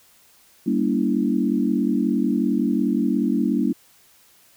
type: chord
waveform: sine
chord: G diminished seventh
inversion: none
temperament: equal with one note detuned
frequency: 196 / 233.1 / 284.2 / 329.6 Hz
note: G3 / Bb3 / Db4 / Fb4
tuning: 0 / 0 / +43 / 0 cents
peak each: -24 / -22 / -23 / -26 dBFS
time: 0.66-3.73 s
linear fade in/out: 10 ms
effects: white hiss -55 dBFS RMS until 4.56 s